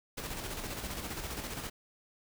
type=noise with tremolo; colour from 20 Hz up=pink; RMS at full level=-38 dBFS; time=0.17-1.7 s; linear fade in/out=10 ms; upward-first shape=square; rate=15 Hz; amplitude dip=40%; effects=none